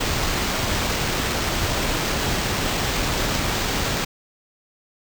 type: noise with sample-and-hold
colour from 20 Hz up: pink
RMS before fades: -23 dBFS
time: 0-4.05 s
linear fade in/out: 10 ms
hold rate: 11025 Hz
effects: none